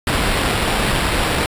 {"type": "noise with sample-and-hold", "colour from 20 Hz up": "pink", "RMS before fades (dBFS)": -18, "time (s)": [0.07, 1.46], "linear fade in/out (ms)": 2, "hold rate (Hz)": 6300, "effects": ["resampled to 32000 Hz"]}